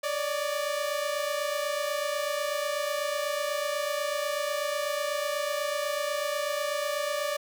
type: tone pair together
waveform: sawtooth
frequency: 570.9 / 599 Hz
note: D5 / D5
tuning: -49 / +34 cents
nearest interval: minor second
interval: 83 cents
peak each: -27 dBFS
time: 0.03-7.37 s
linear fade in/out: 10 ms
effects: none